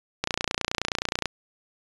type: click train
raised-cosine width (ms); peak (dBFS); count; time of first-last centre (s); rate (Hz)
0.2; -7; 31; 0.24-1.257; 29.5
effects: resampled to 22050 Hz